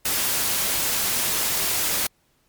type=noise; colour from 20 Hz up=white; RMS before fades=-23 dBFS; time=0.05-2.07 s; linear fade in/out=5 ms; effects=pink hiss -65 dBFS RMS until 2.48 s + MP3 96 kbps